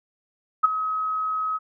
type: tone with ADSR envelope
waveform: sine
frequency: 1274 Hz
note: D#6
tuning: 41 cents sharp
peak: -10 dBFS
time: 0.63-1.59 s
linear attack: 16 ms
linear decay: 17 ms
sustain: -13 dB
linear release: 31 ms
effects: none